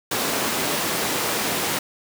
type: high-pass noise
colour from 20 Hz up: pink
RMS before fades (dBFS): -24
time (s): 0.11-1.79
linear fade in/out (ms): 5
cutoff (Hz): 230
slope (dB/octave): 12
effects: none